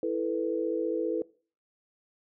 sine chord, E suspended fourth, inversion none, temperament just, 329.6 / 439.5 / 494.4 Hz, E4 / A4 / B4, 0 / -2 / +2 cents, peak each -31 dBFS, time 0.03-1.22 s, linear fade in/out 2 ms, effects noise-tail reverb RT60 0.4 s tail -21 dB re dry

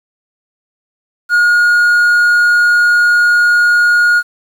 triangle tone, 1435 Hz, F6, 47 cents sharp, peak -5 dBFS, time 1.29-4.23 s, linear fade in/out 50 ms, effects 7-bit

